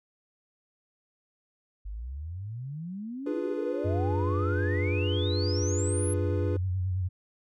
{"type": "exponential sweep", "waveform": "sine", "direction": "up", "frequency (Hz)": [47.38, 11175], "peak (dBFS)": -34, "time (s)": [1.85, 6.14], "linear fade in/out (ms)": 10}
{"type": "chord", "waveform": "triangle", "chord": "D diminished seventh", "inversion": "none", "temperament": "equal", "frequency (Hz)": [293.7, 349.2, 415.3, 493.9], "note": ["D4", "F4", "Ab4", "Cb5"], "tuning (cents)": [0, 0, 0, 0], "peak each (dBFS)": -33, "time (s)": [3.26, 6.57], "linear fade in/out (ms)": 5}
{"type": "tone with vibrato", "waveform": "sine", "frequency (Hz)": 92.5, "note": "F#2", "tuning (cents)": 0, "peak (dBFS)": -26, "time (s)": [3.84, 7.09], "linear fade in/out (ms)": 20, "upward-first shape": "sine", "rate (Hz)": 9.3, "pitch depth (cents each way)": 57}
{"effects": []}